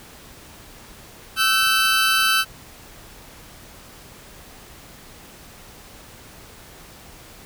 20% pulse tone pair together, 1318.5 / 1534.5 Hz, E6 / G6, 0 / -37 cents, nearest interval minor third, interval 263 cents, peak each -14 dBFS, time 1.36-2.45 s, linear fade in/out 50 ms, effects pink hiss -44 dBFS RMS until 7.45 s

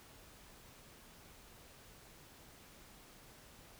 silence, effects pink hiss -59 dBFS RMS until 3.79 s

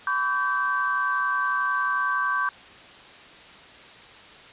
sine tone cluster, 1008 / 1139 / 1558 Hz, B5 / C#6 / G6, +35 / +47 / -11 cents, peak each -31 / -25 / -25 dBFS, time 0.07-2.49 s, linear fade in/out 2 ms, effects white hiss -46 dBFS RMS until 4.52 s + resampled to 8000 Hz

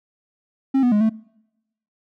triangle tone with pitch steps, 268.4 / 245.5 / 208.7 / 220.4 Hz, C4 / B3 / G#3 / A3, +44 / -10 / +9 / +3 cents, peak -12 dBFS, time 0.74-1.096 s, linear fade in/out 10 ms, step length 89 ms, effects noise-tail reverb RT60 0.9 s tail -25 dB re dry

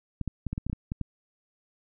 clicks, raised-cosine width 5 ms, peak -18 dBFS, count 10, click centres 0.213 / 0.277 / 0.467 / 0.53 / 0.579 / 0.666 / 0.698 / 0.73 / 0.919 / 1.013 s, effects none

